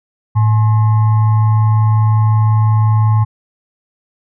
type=tone with frequency modulation; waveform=sine; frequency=109.3 Hz; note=A2; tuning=11 cents flat; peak=-8 dBFS; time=0.35-3.25 s; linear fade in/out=20 ms; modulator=958 Hz; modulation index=0.3; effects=none